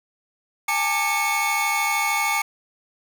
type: tone cluster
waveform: 45% pulse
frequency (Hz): 815 / 888 / 1186 / 2203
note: G#5 / A5 / D6 / C#7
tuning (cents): -33 / +16 / +17 / -11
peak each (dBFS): -27 / -27 / -28 / -23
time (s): 0.68-2.42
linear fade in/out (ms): 5
effects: none